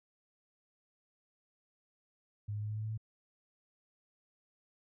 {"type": "tone with pitch steps", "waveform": "sine", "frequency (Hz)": [103.83, 104.85, 105.89, 106.93, 107.99, 109.06, 110.13], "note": ["G#2", "G#2", "G#2", "A2", "A2", "A2", "A2"], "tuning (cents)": [0, 17, 34, -49, -32, -15, 2], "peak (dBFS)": -35, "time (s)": [2.48, 2.977], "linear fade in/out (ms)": 10, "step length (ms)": 71, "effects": []}